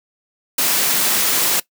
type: high-pass noise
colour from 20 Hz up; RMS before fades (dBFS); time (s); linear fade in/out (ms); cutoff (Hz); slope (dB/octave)
white; -17; 0.58-1.6; 5; 150; 24
effects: noise-tail reverb RT60 0.1 s tail -19 dB re dry